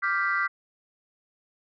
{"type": "chord", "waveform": "sine", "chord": "G dominant seventh", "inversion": "second", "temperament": "equal", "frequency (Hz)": [1174.7, 1396.9, 1568, 1975.5], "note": ["D6", "F6", "G6", "B6"], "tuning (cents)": [0, 0, 0, 0], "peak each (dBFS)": -28, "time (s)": [0.02, 0.48], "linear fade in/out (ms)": 20, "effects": ["tanh soft clip ceiling -15 dBFS"]}